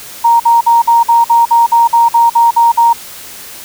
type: tone bursts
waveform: sine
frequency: 932.3 Hz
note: A#5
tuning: in tune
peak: -4 dBFS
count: 13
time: 0.24-2.932 s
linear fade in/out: 10 ms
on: 160 ms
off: 51 ms
effects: white hiss -30 dBFS RMS until 3.64 s